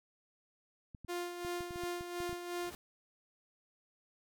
clicks, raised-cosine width 5 ms, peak -36 dBFS, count 11, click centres 0.948 / 1.047 / 1.449 / 1.607 / 1.708 / 1.759 / 1.836 / 2.009 / 2.204 / 2.294 / 2.329 s
sawtooth tone with tremolo, 351 Hz, F4, 9 cents sharp, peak -32 dBFS, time 1.08-2.71 s, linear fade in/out 20 ms, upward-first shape sine, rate 2.8 Hz, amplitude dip 55%
pink noise with exponential growth, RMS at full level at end -46 dBFS, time 2.47-2.75 s, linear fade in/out 1 ms, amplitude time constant 60 ms
effects none

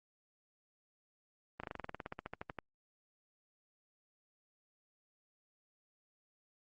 slowing click train, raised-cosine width 0.5 ms, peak -26 dBFS, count 18, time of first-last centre 1.6-2.587 s, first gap 35 ms, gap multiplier 1.06, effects Opus 32 kbps

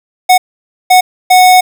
square tone bursts at uneven times, 736 Hz, F#5, 9 cents flat, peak -3 dBFS, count 3, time 0.29-0.38 / 0.9-1.01 / 1.3-1.61 s, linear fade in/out 10 ms, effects none

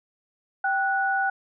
sine tone pair together, 779.8 / 1472 Hz, G5 / F#6, -9 / -9 cents, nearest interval major seventh, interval 1100 cents, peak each -24 dBFS, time 0.64-1.3 s, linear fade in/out 5 ms, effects none

